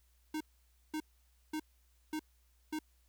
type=tone bursts; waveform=square; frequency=309.5 Hz; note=D#4; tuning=9 cents flat; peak=-36 dBFS; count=5; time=0.34-2.79 s; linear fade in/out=5 ms; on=66 ms; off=530 ms; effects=added 60 Hz sine -67 dBFS peak until 3.08 s + white hiss -75 dBFS RMS until 3.08 s